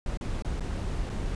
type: noise with dropouts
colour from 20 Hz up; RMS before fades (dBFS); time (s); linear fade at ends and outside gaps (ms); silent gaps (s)
brown; -31; 0.06-1.35; 2; 0.173-0.21 / 0.423-0.447 / 0.598-0.606 / 1.095-1.098
effects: resampled to 22050 Hz